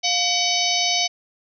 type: harmonic tone with a mistuned harmonic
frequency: 755 Hz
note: F#5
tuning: 35 cents sharp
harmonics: 1 / 3 / 4 / 5 / 6 / 7 / 8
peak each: -26 / -26 / -26 / -26 / -26 / -26 / -26 dBFS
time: 0.03-1.08 s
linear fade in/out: 20 ms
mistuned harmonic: 1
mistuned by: -120 cents
effects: none